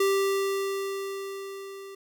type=tone with level ramp; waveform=square; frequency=392 Hz; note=G4; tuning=in tune; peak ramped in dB=-21 to -41 dBFS; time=0-1.95 s; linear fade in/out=5 ms; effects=none